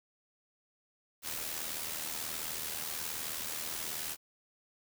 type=noise with amplitude modulation; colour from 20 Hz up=white; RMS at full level=-36 dBFS; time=1.22-4.17 s; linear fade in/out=50 ms; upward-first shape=sine; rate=78.7 Hz; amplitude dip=55%; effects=none